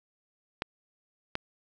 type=clicks; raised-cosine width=0.3 ms; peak=-14 dBFS; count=2; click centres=0.621 / 1.354 s; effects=none